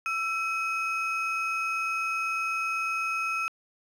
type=ring-modulated tone; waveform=triangle; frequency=1936 Hz; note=B6; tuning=35 cents flat; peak=-22 dBFS; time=0.06-3.48 s; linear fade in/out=0 ms; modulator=602 Hz; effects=resampled to 32000 Hz + 9-bit